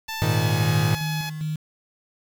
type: tone with pitch glide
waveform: 10% pulse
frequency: 884 to 846.5 Hz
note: A5 to G#5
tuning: +8 to +33 cents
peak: -21 dBFS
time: 0.08-1.3 s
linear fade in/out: 10 ms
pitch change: -75 cents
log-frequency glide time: 0.22-0.52 s
type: chord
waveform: 45% pulse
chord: Ab suspended second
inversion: none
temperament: equal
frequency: 103.83 / 116.54 / 155.56 Hz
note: Ab2 / Bb2 / Eb3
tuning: 0 / 0 / 0 cents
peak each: -24 dBFS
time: 0.22-0.95 s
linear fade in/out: 0 ms
type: tone with tremolo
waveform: sine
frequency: 154.9 Hz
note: D#3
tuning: 7 cents flat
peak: -24 dBFS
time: 0.61-1.56 s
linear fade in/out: 5 ms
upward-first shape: square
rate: 2.5 Hz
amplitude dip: 50%
effects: 7-bit